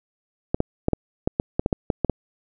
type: clicks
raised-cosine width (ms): 2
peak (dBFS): -6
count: 12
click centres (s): 0.545 / 0.604 / 0.884 / 0.933 / 1.275 / 1.399 / 1.595 / 1.661 / 1.728 / 1.902 / 2.047 / 2.097
effects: none

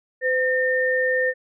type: tone pair together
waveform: sine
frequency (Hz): 510 / 1817.4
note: C5 / A#6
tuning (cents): -44 / -44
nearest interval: octave + minor seventh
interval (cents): 2200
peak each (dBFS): -21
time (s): 0.21-1.34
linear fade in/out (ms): 50
effects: none

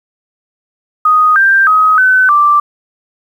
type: tone with pitch steps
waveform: sine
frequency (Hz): 1245 / 1579 / 1264 / 1515 / 1175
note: D#6 / G6 / D#6 / F#6 / D6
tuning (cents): +1 / +12 / +27 / +40 / +1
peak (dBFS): -5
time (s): 1.05-2.6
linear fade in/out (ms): 5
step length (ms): 310
effects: 7-bit

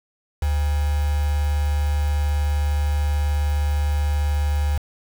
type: tone with quantisation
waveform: sine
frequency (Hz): 73.42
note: D2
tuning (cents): 0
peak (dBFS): -18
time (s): 0.42-4.78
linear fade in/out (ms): 5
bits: 5
effects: none

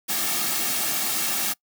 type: noise with comb filter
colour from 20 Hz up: white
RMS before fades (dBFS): -25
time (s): 0.08-1.54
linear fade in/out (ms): 20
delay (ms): 2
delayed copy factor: -0.55
effects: noise-tail reverb RT60 0.1 s tail -24 dB re dry + high-pass 150 Hz 12 dB/octave

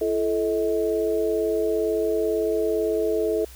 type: tone cluster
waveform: sine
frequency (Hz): 336.8 / 434.7 / 637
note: E4 / A4 / D#5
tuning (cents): +37 / -21 / +41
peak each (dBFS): -27 / -22 / -28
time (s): 0.01-3.45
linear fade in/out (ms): 5
effects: added 62 Hz sine -43 dBFS peak until 3.55 s + white hiss -48 dBFS RMS until 3.55 s

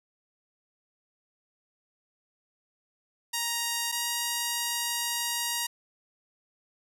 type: tone pair in turn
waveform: 5% pulse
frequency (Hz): 938 / 946.2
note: A#5 / A#5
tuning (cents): +11 / +26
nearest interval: unison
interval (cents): 15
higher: second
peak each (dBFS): -16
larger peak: neither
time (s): 3.33-3.92 / 3.92-5.67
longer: second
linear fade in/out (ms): 10
effects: none

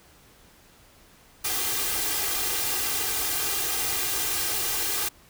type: noise with comb filter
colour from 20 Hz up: white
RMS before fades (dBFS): -27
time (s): 1.44-5.09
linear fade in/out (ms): 10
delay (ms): 2.5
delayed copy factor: +0.8
effects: pink hiss -55 dBFS RMS until 5.29 s

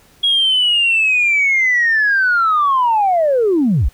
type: linear sweep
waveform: sine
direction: down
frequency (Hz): 3322 to 37.6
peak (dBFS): -10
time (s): 0.23-3.89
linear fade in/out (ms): 10
effects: tanh soft clip ceiling -7 dBFS + pink hiss -50 dBFS RMS until 3.93 s

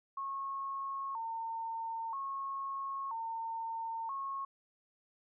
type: tone with vibrato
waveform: sine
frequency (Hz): 996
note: B5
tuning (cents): +14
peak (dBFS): -36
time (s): 0.17-4.45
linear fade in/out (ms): 5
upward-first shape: square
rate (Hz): 0.51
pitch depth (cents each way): 160
effects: none

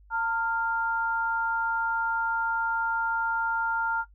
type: tone pair together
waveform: sine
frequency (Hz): 906.2 / 1396.9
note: A#5 / F6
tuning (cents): -49 / 0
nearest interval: perfect fifth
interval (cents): 749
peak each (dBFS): -27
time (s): 0.1-4.05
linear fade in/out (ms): 50
effects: noise-tail reverb RT60 0.1 s tail -17 dB re dry + added 50 Hz sine -52 dBFS peak until 4.14 s

